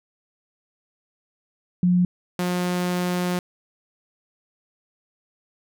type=tone pair in turn; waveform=sine / sawtooth; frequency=178.8 / 178.8 Hz; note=F3 / F3; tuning=+41 / +41 cents; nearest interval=unison; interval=0 cents; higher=neither; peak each=-15 / -18 dBFS; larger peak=first; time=1.83-2.05 / 2.39-3.39 s; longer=second; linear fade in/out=2 ms; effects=none